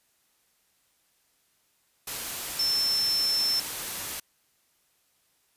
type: tone in noise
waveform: sine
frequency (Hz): 5330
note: E8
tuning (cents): +18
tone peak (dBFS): -23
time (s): 2.59-3.6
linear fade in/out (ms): 5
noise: white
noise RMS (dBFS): -34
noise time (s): 2.07-4.2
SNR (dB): +8
effects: white hiss -69 dBFS RMS until 5.56 s + resampled to 32000 Hz